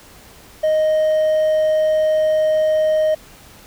triangle tone with hard clipping, 622.3 Hz, D#5, in tune, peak -14 dBFS, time 0.63-3.15 s, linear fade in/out 10 ms, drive 5 dB, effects pink hiss -44 dBFS RMS until 3.66 s

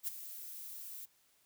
violet noise with ADSR envelope, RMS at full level -35 dBFS, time 0.03-1.06 s, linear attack 47 ms, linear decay 14 ms, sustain -12 dB, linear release 16 ms, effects white hiss -71 dBFS RMS until 1.45 s

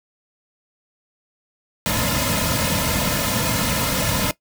pink noise with comb filter, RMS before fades -21 dBFS, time 1.86-4.31 s, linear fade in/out 0 ms, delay 2.6 ms, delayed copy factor -1, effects noise-tail reverb RT60 0.1 s tail -18 dB re dry

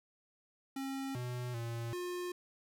square tone with pitch steps, 270.2 / 123.7 / 116.5 / 356.6 Hz, C#4 / B2 / A#2 / F4, -44 / +3 / -1 / +36 cents, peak -38 dBFS, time 0.76-2.32 s, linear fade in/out 5 ms, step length 390 ms, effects none

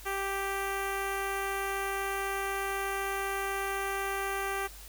10% pulse tone with notch filter, 392 Hz, G4, in tune, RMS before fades -33 dBFS, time 0.05-4.68 s, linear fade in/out 20 ms, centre 5100 Hz, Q 1.3, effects added 50 Hz sine -48 dBFS peak until 4.88 s + white hiss -50 dBFS RMS until 4.88 s

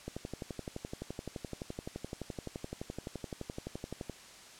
click train, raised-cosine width 2 ms, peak -25 dBFS, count 48, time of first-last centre 0.08-4.097 s, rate 11.7 Hz, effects white hiss -53 dBFS RMS until 4.59 s + low-pass 8000 Hz 12 dB/octave

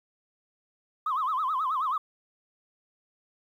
sine tone with vibrato, 1143 Hz, D6, 47 cents flat, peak -24 dBFS, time 1.06-1.98 s, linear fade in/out 5 ms, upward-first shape sine, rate 9.3 Hz, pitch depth 220 cents each way, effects tanh soft clip ceiling -21 dBFS + 10-bit

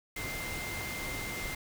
sine tone in noise, 2093 Hz, C7, in tune, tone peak -39 dBFS, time 0.16-1.55 s, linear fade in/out 5 ms, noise pink, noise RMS -39 dBFS, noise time 0.16-1.55 s, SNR -3 dB, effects none

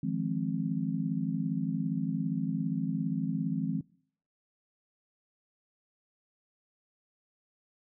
sine chord, F minor seventh, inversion third, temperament just, 157.15 / 174.61 / 209.5 / 261.9 Hz, Eb3 / F3 / Ab3 / C4, +18 / 0 / +15 / +2 cents, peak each -34 dBFS, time 0.03-3.81 s, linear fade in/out 5 ms, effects noise-tail reverb RT60 0.6 s tail -24 dB re dry

